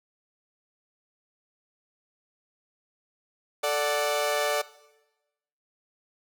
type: chord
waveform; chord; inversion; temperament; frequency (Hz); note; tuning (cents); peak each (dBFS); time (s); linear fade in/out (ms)
sawtooth; D major; second; equal; 440 / 587.3 / 740; A4 / D5 / F#5; 0 / 0 / 0; -27 / -22 / -28; 3.63-4.62; 10
effects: noise-tail reverb RT60 1.0 s tail -18 dB re dry